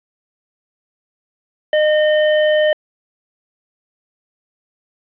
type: tone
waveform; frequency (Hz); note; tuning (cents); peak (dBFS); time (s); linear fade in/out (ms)
square; 611; D#5; -32; -12; 1.73-2.73; 2
effects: resampled to 8000 Hz + 7-bit